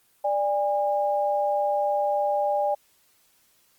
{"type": "tone pair together", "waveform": "sine", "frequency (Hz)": [590, 813.3], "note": ["D5", "G#5"], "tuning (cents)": [8, -36], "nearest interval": "tritone", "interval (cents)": 556, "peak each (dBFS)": -24, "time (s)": [0.24, 2.75], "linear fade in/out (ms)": 10, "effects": ["white hiss -63 dBFS RMS until 3.78 s", "Opus 24 kbps"]}